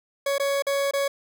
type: tone with dropouts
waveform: 40% pulse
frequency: 558 Hz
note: C#5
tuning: 11 cents sharp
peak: -21 dBFS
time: 0.26-1.08 s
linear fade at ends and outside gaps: 5 ms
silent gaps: 0.382-0.397 / 0.623-0.667 / 0.911-0.935 s
effects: none